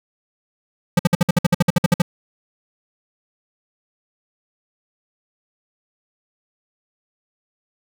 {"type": "tone bursts", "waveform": "square", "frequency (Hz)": 174.61, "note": "F3", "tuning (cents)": 0, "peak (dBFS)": -11, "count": 14, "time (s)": [0.97, 2.02], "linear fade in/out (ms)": 5, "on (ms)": 23, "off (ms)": 56, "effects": []}